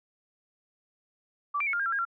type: tone with pitch steps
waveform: sine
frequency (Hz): 1160 / 2355 / 2201 / 1403 / 1610 / 1357 / 1624 / 1371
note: D6 / D7 / C#7 / F6 / G6 / E6 / G#6 / F6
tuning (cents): -22 / +4 / -13 / +8 / +46 / +50 / -39 / -32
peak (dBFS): -26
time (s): 1.54-2.052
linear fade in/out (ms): 10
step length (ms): 64
effects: none